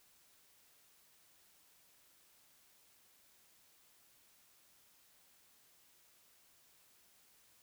silence, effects white hiss -68 dBFS RMS until 7.62 s

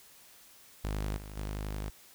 sawtooth tone with level steps, 51.4 Hz, G#1, 17 cents flat, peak -28 / -39 / -31 dBFS, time 0.84-1.9 s, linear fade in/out 5 ms, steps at 1.16 / 1.36 s, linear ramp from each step 20 ms, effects white hiss -57 dBFS RMS until 2.14 s

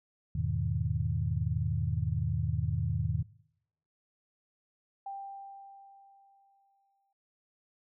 sine chord, E major seventh, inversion none, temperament equal, 82.41 / 103.83 / 123.47 / 155.56 Hz, E2 / G#2 / B2 / D#3, 0 / 0 / 0 / 0 cents, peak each -34 dBFS, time 0.35-3.23 s, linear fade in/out 5 ms
sine tone with exponential decay, 789 Hz, G5, 11 cents sharp, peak -36 dBFS, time 5.06-7.13 s, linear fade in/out 5 ms, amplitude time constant 450 ms
effects noise-tail reverb RT60 0.8 s tail -23 dB re dry

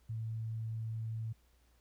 sine tone, 111.9 Hz, A2, 30 cents sharp, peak -36 dBFS, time 0.09-1.33 s, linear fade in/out 10 ms, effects added 60 Hz sine -66 dBFS peak until 1.8 s + pink hiss -73 dBFS RMS until 1.8 s

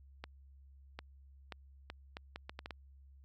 accelerating click train, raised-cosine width 0.3 ms, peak -27 dBFS, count 10, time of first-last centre 0.24-2.708 s, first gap 750 ms, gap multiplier 0.71, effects added 68 Hz sine -56 dBFS peak until 3.24 s

